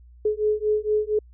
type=beating tone pair; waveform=sine; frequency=422.9 / 427.2 Hz; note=G#4 / G#4; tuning=+31 / +49 cents; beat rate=4.3 Hz; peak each=-23 / -23 dBFS; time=0.25-1.19 s; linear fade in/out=5 ms; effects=added 60 Hz sine -46 dBFS peak until 1.33 s